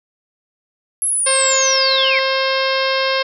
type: linear sweep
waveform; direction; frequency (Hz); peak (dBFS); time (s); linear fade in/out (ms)
sine; down; 11175 to 2008; -15; 1.02-2.19; 0
type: harmonic tone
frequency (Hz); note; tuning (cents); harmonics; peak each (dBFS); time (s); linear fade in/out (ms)
532; C5; +29; 1 / 2 / 3 / 4 / 5 / 6 / 7 / 8 / 9 / 10; -19 / -22 / -24 / -25 / -26 / -27 / -27 / -28 / -29 / -29; 1.26-3.23; 10
effects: none